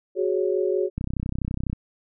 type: chord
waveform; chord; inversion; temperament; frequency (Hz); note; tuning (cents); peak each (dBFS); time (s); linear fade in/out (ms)
sine; F# suspended second; none; equal; 370 / 415.3 / 554.4; F#4 / G#4 / C#5; 0 / 0 / 0; -23 / -25 / -28; 0.15-0.9; 50
type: click train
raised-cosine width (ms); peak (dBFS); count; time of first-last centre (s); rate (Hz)
5; -15; 25; 0.98-1.73; 32
effects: none